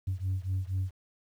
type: beating tone pair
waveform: sine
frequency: 92.5 / 96.7 Hz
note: F#2 / G2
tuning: 0 / -23 cents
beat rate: 4.2 Hz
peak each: -30 / -31 dBFS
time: 0.07-0.91 s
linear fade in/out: 10 ms
effects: tanh soft clip ceiling -25 dBFS + 10-bit